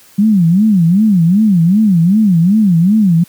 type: tone with vibrato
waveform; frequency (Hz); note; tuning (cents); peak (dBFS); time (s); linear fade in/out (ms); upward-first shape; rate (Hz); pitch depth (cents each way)
sine; 190; F#3; +46; -6; 0.18-3.24; 10; sine; 2.6; 260
effects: white hiss -44 dBFS RMS until 3.28 s + high-pass 80 Hz 12 dB/octave